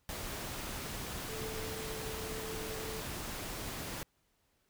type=tone in noise; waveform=sine; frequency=440 Hz; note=A4; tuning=in tune; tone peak=-43 dBFS; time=1.29-3.01 s; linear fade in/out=0 ms; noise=pink; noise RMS=-41 dBFS; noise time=0.09-4.03 s; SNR=-5 dB; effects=pink hiss -75 dBFS RMS until 4.69 s